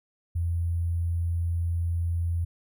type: tone with sample-and-hold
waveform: sine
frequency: 85 Hz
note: F2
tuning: 46 cents flat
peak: -24 dBFS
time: 0.35-2.45 s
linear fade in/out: 10 ms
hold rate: 11025 Hz
effects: none